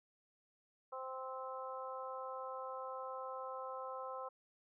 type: harmonic tone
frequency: 261 Hz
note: C4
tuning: 4 cents flat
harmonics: 2 / 3 / 4 / 5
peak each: -46 / -50 / -47 / -49 dBFS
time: 0.92-4.29 s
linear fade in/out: 10 ms
effects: none